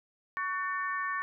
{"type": "harmonic tone with a mistuned harmonic", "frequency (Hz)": 374, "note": "F#4", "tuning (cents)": 19, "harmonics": [3, 4, 5, 6], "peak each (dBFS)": [-33, -41, -34, -46], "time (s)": [0.37, 1.22], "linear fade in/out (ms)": 0, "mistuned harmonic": 5, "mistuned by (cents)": -71, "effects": []}